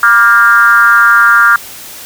sine tone with frequency modulation, 1400 Hz, F6, 4 cents sharp, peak -3 dBFS, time 0.03-1.56 s, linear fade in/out 2 ms, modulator 219 Hz, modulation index 0.99, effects white hiss -29 dBFS RMS until 2.05 s

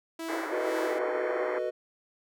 sawtooth tone with tremolo, 328.1 Hz, E4, 8 cents flat, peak -29 dBFS, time 0.19-0.99 s, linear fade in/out 5 ms, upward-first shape sine, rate 2.1 Hz, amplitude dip 65%
pink band-pass noise, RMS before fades -35 dBFS, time 0.28-1.59 s, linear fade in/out 10 ms, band 300 to 2200 Hz, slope 96 dB/octave
triangle chord, B dominant seventh, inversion second, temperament just, 370.4 / 444.5 / 493.9 / 617.4 Hz, F#4 / A4 / B4 / D#5, +2 / +18 / 0 / -14 cents, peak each -33 / -36 / -31 / -31 dBFS, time 0.51-1.71 s, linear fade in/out 20 ms
effects none

